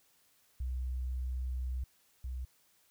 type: tone pair in turn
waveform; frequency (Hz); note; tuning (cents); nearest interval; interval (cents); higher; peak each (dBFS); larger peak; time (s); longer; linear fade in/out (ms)
sine; 63.3 / 63.3; B1 / B1; +43 / +43; unison; 0; neither; -33 / -36; first; 0.6-1.84 / 2.24-2.45; first; 5
effects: white hiss -69 dBFS RMS until 2.9 s